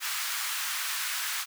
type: high-pass noise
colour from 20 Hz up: pink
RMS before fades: -32 dBFS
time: 0-1.46 s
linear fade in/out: 50 ms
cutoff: 1200 Hz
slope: 24 dB/octave
effects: none